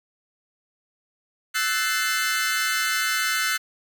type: chord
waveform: sawtooth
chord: F# half-diminished seventh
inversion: third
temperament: equal with one note detuned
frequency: 1318.5 / 1503.2 / 1760 / 2093 Hz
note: E6 / F#6 / A6 / C7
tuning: 0 / +27 / 0 / 0 cents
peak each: -25 / -22 / -26 / -24 dBFS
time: 1.54-3.58 s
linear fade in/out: 20 ms
effects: none